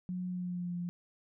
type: tone with pitch glide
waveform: sine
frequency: 181.4 to 175.02 Hz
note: F#3 to F3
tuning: -34 to +4 cents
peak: -34 dBFS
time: 0.09-0.89 s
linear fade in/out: 0 ms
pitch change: -62 cents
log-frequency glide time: 0.28-0.76 s
effects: none

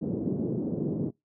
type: band-pass noise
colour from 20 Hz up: pink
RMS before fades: -30 dBFS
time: 0.01-1.11 s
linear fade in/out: 20 ms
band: 140 to 400 Hz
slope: 24 dB/octave
effects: noise-tail reverb RT60 0.2 s tail -25 dB re dry

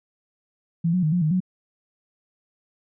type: tone with pitch steps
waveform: sine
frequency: 167.4 / 182.3 / 154.5 / 177.7 / 154.4 / 184 Hz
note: E3 / F#3 / D#3 / F3 / D#3 / F#3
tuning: +27 / -25 / -12 / +30 / -13 / -9 cents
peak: -18 dBFS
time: 0.84-1.404 s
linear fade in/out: 10 ms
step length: 94 ms
effects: none

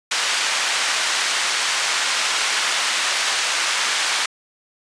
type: band-pass noise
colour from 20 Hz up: pink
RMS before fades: -21 dBFS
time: 0.11-4.26 s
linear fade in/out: 5 ms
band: 1300 to 7400 Hz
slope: 12 dB/octave
effects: resampled to 22050 Hz

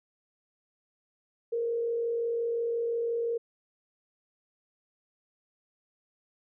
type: tone with frequency modulation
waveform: sine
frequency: 466.2 Hz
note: A#4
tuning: in tune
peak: -27 dBFS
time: 1.52-3.38 s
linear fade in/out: 10 ms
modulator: 45.7 Hz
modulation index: 0.33
effects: none

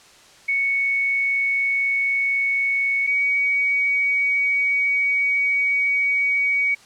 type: tone pair in turn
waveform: sine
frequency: 2219 / 2253 Hz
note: C#7 / C#7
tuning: +1 / +28 cents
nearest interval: unison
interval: 27 cents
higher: second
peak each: -18 / -17 dBFS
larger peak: second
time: 0.48-3.07 / 3.07-6.75 s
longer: second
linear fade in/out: 10 ms
effects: white hiss -49 dBFS RMS until 6.85 s + low-pass 7000 Hz 12 dB/octave

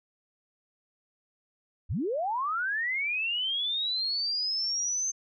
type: linear sweep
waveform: sine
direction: up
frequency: 48.73 to 6310 Hz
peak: -27 dBFS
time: 1.89-5.12 s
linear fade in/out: 20 ms
effects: none

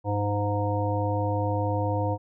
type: harmonic tone with a mistuned harmonic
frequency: 102.9 Hz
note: G#2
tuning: 16 cents flat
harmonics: 1 / 3 / 5 / 7 / 9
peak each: -26 / -32 / -30 / -33 / -32 dBFS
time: 0.04-2.18 s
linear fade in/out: 50 ms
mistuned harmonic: 1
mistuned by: -21 cents
effects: none

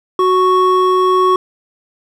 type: tone pair together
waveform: triangle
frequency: 370 / 1108.7 Hz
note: F#4 / C#6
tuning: 0 / 0 cents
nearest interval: octave + perfect fifth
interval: 1900 cents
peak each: -10 dBFS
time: 0.19-1.36 s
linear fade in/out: 2 ms
effects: none

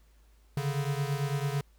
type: beating tone pair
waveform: square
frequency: 138.59 / 147.59 Hz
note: C#3 / D3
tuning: 0 / +9 cents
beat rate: 9 Hz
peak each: -31 / -34 dBFS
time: 0.57-1.61 s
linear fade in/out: 2 ms
effects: added 53 Hz sine -58 dBFS peak until 1.78 s + pink hiss -69 dBFS RMS until 1.78 s

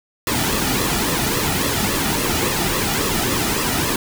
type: noise with flanger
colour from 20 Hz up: pink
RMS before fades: -20 dBFS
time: 0.27-3.96 s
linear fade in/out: 2 ms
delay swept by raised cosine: 1.3 to 1.91 ms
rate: 3.6 Hz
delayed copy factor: -0.6
effects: none

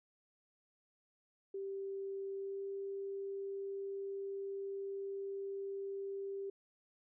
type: tone with pitch glide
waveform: sine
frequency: 391.2 to 393.7 Hz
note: G4 to G4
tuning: -4 to +8 cents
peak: -39 dBFS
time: 1.54-6.5 s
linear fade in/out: 5 ms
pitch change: +12 cents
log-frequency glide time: 2.35-2.63 s
effects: none

